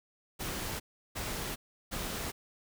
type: noise bursts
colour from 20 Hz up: pink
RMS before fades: -37 dBFS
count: 3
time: 0.39-2.32 s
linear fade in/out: 20 ms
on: 410 ms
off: 350 ms
effects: none